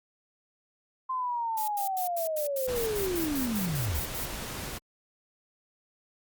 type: linear sweep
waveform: sine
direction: down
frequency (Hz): 1046.5 to 61.4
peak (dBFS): -28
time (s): 1.09-4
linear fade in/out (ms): 10
type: noise bursts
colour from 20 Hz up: violet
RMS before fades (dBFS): -35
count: 14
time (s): 1.57-4.254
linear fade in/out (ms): 5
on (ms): 110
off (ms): 88
type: noise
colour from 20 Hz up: pink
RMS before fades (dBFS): -37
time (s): 2.67-4.79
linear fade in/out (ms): 20
effects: Opus 48 kbps